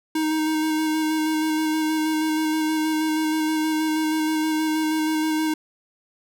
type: tone with vibrato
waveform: square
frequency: 312.6 Hz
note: D#4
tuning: 8 cents sharp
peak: -21 dBFS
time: 0.15-5.54 s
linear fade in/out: 5 ms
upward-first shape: square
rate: 6.3 Hz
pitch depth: 13 cents each way
effects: none